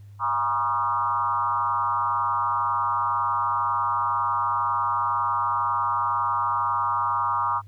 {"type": "tone with frequency modulation", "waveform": "sine", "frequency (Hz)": 1084, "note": "C#6", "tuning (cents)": -39, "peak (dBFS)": -21, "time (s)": [0.19, 7.62], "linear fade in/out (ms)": 50, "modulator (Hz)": 130, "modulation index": 1.6, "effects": ["added 101 Hz sine -42 dBFS peak until 7.67 s", "pink hiss -66 dBFS RMS until 7.67 s"]}